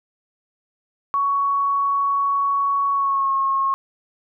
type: tone with pitch glide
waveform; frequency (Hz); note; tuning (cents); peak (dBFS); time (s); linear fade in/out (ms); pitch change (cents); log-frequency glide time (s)
sine; 1117 to 1085.8; C#6 to C#6; +13 to -36; -17; 1.14-3.74; 0; -49; 2.92-3.32
effects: none